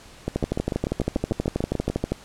two click trains, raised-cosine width 2 ms, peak -9 / -11 dBFS, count 23 / 12, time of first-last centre 0.36-2.12 / 0.28-1.9 s, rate 12.5 / 6.79 Hz, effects pink hiss -47 dBFS RMS until 2.24 s + low-pass 9000 Hz 12 dB/octave

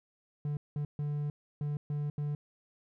triangle tone bursts at uneven times, 146.83 Hz, D3, in tune, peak -29 dBFS, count 6, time 0.45-0.57 / 0.76-0.85 / 0.99-1.3 / 1.61-1.77 / 1.9-2.1 / 2.18-2.35 s, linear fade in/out 2 ms, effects none

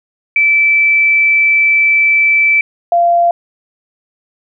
sine tone pair in turn, 2320 / 689.7 Hz, D7 / F5, -22 / -22 cents, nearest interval octave + major sixth, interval 2100 cents, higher first, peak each -7 dBFS, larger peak neither, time 0.36-2.61 / 2.92-3.31 s, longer first, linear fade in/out 2 ms, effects none

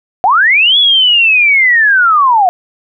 sine linear two-way sweep, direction up then down, 693 to 3437 to 693 Hz, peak -5 dBFS, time 0.24-2.49 s, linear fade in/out 0 ms, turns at 0.78 s, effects none

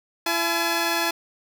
10% pulse tone pair together, 336.7 / 851.4 Hz, E4 / G#5, +37 / +43 cents, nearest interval octave + major third, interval 1606 cents, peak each -16 dBFS, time 0.26-1.11 s, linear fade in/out 5 ms, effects none

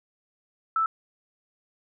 sine tone, 1318.5 Hz, E6, in tune, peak -21 dBFS, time 0.76-0.86 s, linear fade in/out 2 ms, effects none

